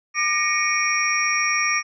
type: tone cluster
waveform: sine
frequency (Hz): 1195 / 1867 / 2239 / 2433 / 5620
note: D6 / A#6 / C#7 / D#7 / F8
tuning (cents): +30 / +2 / +17 / -39 / +10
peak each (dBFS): -25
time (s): 0.14-1.83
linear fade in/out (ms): 50
effects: none